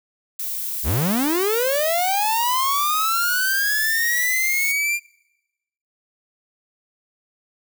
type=noise; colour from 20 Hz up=violet; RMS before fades=-27 dBFS; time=0.39-4.72 s; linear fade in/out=5 ms
type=linear sweep; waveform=45% pulse; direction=up; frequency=48.36 to 2400 Hz; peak=-19 dBFS; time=0.83-5 s; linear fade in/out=50 ms
effects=noise-tail reverb RT60 1.0 s tail -26 dB re dry